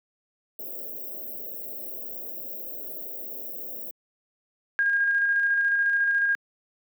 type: band-stop noise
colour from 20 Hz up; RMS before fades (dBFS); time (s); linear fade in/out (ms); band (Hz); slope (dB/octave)
white; -36; 0.59-3.91; 2; 670 to 14000; 96
type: tone with tremolo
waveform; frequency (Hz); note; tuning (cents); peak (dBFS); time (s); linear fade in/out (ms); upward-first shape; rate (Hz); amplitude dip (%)
sine; 1622; G#6; -41; -19; 4.79-6.35; 0; square; 14; 25
effects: high-pass 300 Hz 12 dB/octave